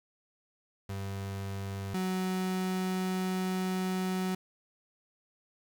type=tone pair in turn; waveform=35% pulse; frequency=98 / 185.96 Hz; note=G2 / F#3; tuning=0 / +9 cents; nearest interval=major seventh; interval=1109 cents; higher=second; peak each=-33 / -28 dBFS; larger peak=second; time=0.89-1.94 / 1.94-4.35 s; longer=second; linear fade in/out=5 ms; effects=10-bit